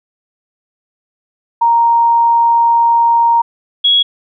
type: tone pair in turn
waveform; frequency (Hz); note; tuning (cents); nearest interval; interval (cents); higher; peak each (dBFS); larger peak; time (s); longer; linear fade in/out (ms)
sine; 932.3 / 3332; A#5 / G#7; 0 / +5; octave + minor seventh; 2205; second; -7; neither; 1.61-3.42 / 3.84-4.03; first; 10
effects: none